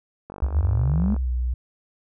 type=click train; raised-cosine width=1 ms; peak=-23 dBFS; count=43; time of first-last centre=0.3-1.164 s; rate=48.6 Hz
type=tone with pitch glide; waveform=sine; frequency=70 to 61.65 Hz; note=C#2 to B1; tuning=+18 to -2 cents; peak=-21 dBFS; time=0.42-1.54 s; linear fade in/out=5 ms; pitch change=-220 cents; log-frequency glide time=1.05-1.3 s
type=exponential sweep; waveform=sine; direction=up; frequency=60.1 to 220 Hz; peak=-20 dBFS; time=0.42-1.15 s; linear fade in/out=10 ms
effects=none